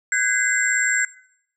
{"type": "tone cluster", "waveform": "sine", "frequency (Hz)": [1518, 1635, 2041, 7460], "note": ["F#6", "G#6", "C7", "A#8"], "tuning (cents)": [44, -28, -44, 0], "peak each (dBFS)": -23, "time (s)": [0.12, 1.05], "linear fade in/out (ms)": 2, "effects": ["noise-tail reverb RT60 0.7 s tail -20 dB re dry"]}